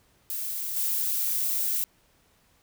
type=noise with level steps; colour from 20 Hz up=violet; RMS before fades=-32 / -27 dBFS; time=0.3-1.84 s; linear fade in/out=0 ms; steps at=0.76 s; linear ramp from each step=2 ms; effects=pink hiss -64 dBFS RMS until 2.62 s